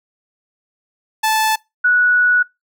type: tone pair in turn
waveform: sawtooth / sine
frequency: 874 / 1469.9 Hz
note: A5 / F#6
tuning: -12 / -12 cents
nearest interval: major sixth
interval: 900 cents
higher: second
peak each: -10 dBFS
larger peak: neither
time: 1.23-1.56 / 1.84-2.43 s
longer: second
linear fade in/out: 10 ms
effects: noise-tail reverb RT60 0.2 s tail -22 dB re dry